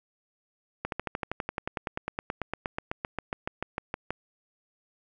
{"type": "slowing click train", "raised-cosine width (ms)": 0.5, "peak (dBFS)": -15, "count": 30, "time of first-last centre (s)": [0.85, 4.106], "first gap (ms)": 72, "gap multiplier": 1.03, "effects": []}